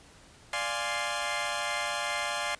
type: chord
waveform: 15% pulse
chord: D half-diminished seventh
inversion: none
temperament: equal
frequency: 587.3 / 698.5 / 830.6 / 1046.5 Hz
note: D5 / F5 / Ab5 / C6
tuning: 0 / 0 / 0 / 0 cents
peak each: -29 dBFS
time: 0.53-2.55 s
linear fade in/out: 2 ms
effects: pink hiss -55 dBFS RMS until 2.59 s + resampled to 22050 Hz